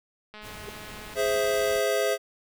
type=click train; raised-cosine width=0.3 ms; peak=-28 dBFS; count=170; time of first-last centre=0.34-1.137 s; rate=212 Hz
type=noise; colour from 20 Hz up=pink; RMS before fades=-44 dBFS; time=0.41-1.82 s; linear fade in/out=50 ms
type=tone with exponential growth; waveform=sine; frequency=410 Hz; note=G#4; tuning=22 cents flat; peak=-31 dBFS; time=0.61-0.69 s; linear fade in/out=0 ms; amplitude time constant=17 ms
type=chord; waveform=square; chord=Ab augmented; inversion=none; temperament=equal; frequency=415.3 / 523.3 / 659.3 Hz; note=Ab4 / C5 / E5; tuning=0 / 0 / 0 cents; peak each=-28 dBFS; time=1.15-2.18 s; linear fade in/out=50 ms
effects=none